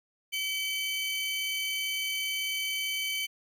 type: tone pair together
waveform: 40% pulse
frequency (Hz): 2287 / 3062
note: D7 / G7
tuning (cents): -47 / -41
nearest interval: perfect fourth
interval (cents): 506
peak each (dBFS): -32 / -32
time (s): 0.32-3.27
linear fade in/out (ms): 20
effects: none